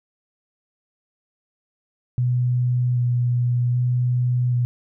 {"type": "tone with vibrato", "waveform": "sine", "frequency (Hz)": 123, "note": "B2", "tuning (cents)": -7, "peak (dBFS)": -17, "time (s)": [2.18, 4.65], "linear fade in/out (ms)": 0, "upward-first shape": "square", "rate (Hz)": 0.64, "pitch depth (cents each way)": 12, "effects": []}